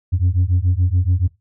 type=beating tone pair; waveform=sine; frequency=86.8 / 93.8 Hz; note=F2 / F#2; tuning=-10 / +24 cents; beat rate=7 Hz; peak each=-15 dBFS; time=0.12-1.28 s; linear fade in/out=20 ms; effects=noise-tail reverb RT60 0.2 s tail -19 dB re dry + tanh soft clip ceiling -10 dBFS